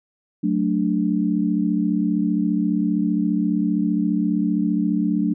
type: chord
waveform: sine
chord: D major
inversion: first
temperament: equal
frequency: 185 / 220 / 293.7 Hz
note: F#3 / A3 / D4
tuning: 0 / 0 / 0 cents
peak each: -22 dBFS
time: 0.43-5.34 s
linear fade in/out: 10 ms
effects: none